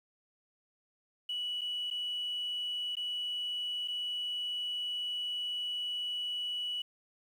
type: tone with dropouts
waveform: sine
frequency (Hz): 2946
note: F#7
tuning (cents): -8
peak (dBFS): -32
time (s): 1.29-6.82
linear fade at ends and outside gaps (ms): 5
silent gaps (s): 1.611-1.615 / 1.903-1.91 / 2.954-2.968 / 3.877-3.882
effects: tanh soft clip ceiling -29 dBFS + 10-bit